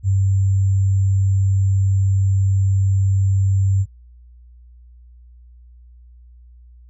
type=tone with sample-and-hold; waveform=sine; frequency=96.9 Hz; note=G2; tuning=20 cents flat; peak=-13 dBFS; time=0.03-3.86 s; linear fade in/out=50 ms; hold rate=7350 Hz; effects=added 60 Hz sine -42 dBFS peak until 6.89 s + resampled to 22050 Hz